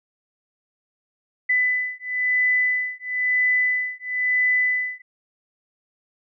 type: beating tone pair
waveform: sine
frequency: 1999 / 2000 Hz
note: B6 / B6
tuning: +20 / +21 cents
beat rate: 1 Hz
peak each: -22 dBFS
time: 1.49-5.02 s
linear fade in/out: 10 ms
effects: none